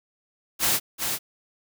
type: noise with echo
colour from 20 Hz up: white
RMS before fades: -22 dBFS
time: 0.59-0.8 s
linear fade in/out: 50 ms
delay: 390 ms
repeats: 1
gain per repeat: -5 dB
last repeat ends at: 1.19 s
effects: none